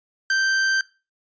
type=tone; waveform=45% pulse; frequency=1563 Hz; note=G6; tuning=6 cents flat; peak=-18 dBFS; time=0.3-0.81 s; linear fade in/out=2 ms; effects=noise-tail reverb RT60 0.3 s tail -20 dB re dry + resampled to 16000 Hz